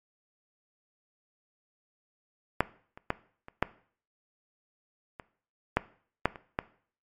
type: clicks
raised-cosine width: 0.5 ms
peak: -6 / -30 / -11 / -29 / -8 / -25 / -7 / -7 / -27 / -12 dBFS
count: 10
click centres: 2.606 / 2.975 / 3.104 / 3.484 / 3.626 / 5.198 / 5.77 / 6.256 / 6.358 / 6.589 s
effects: noise-tail reverb RT60 0.5 s tail -18 dB re dry + MP3 64 kbps